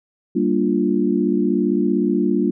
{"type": "chord", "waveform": "sine", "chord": "G minor seventh", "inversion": "none", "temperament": "equal", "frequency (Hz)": [196, 233.1, 293.7, 349.2], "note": ["G3", "Bb3", "D4", "F4"], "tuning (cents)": [0, 0, 0, 0], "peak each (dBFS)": -21, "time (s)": [0.35, 2.51], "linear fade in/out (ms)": 10, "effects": []}